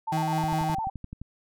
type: tone with vibrato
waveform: sine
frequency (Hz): 830.6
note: G#5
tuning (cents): 0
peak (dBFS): -27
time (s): 0.07-0.9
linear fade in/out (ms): 10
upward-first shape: square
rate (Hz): 9.7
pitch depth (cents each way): 120
type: tone with tremolo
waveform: 35% pulse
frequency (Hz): 159.5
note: D#3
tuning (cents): +43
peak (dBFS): -24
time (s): 0.12-0.75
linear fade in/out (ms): 5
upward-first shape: sine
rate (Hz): 5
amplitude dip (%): 25
type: click train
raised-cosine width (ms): 5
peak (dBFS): -25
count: 10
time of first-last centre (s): 0.44-1.216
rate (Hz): 11.6
effects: none